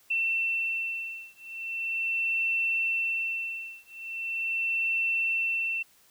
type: beating tone pair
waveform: sine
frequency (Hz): 2691 / 2691.4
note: E7 / E7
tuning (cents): +35 / +35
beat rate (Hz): 0.4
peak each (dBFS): -30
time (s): 0.1-5.83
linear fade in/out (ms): 10
effects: white hiss -61 dBFS RMS until 6.1 s